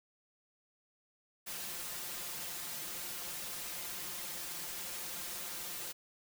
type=noise with comb filter; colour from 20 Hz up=white; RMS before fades=-42 dBFS; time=1.46-5.93 s; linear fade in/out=20 ms; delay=5.7 ms; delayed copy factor=+1; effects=none